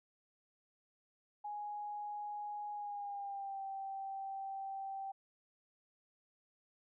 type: tone with pitch glide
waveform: sine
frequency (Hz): 830.6 to 779.5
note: G#5 to G5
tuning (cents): 0 to -10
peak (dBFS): -40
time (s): 1.44-5.12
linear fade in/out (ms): 10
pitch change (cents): -110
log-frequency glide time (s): 2.73-3.62
effects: none